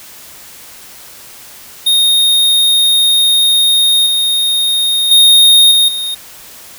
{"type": "tone with level steps", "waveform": "square", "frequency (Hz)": 3704, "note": "A#7", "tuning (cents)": -12, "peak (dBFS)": [-8, -11, -4, -7, -17], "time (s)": [1.86, 6.15], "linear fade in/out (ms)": 10, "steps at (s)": [4.06, 5.11, 5.71, 5.88], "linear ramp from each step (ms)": 5, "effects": ["white hiss -35 dBFS RMS until 6.78 s"]}